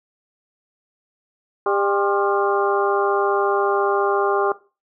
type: harmonic tone with a mistuned harmonic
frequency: 199.9 Hz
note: G3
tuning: 34 cents sharp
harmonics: 2 / 3 / 4 / 5 / 6 / 7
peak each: -20 / -27 / -24 / -25 / -26 / -30 dBFS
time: 1.66-4.52 s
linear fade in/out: 2 ms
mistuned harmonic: 5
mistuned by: +110 cents
effects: noise-tail reverb RT60 0.3 s tail -17 dB re dry